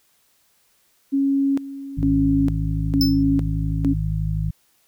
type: tone with tremolo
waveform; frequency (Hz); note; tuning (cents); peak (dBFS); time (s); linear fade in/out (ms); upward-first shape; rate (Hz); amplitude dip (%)
sine; 275.6; C#4; -10; -16; 1.12-3.94; 20; square; 1.1; 80
type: harmonic tone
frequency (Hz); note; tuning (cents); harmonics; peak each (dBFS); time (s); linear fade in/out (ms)
52.5; G#1; +19; 1 / 2 / 3; -24 / -26 / -24; 1.97-4.51; 10
type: tone with exponential decay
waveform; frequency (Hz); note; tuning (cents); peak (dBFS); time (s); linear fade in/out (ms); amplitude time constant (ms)
square; 5274; E8; 0; -17; 3.01-3.23; 1; 46
effects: white hiss -62 dBFS RMS until 4.87 s